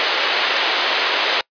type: band-pass noise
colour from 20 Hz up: white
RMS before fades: -19 dBFS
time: 0-1.41 s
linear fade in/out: 0 ms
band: 380 to 4000 Hz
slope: 24 dB/octave
effects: noise-tail reverb RT60 0.1 s tail -25 dB re dry + resampled to 11025 Hz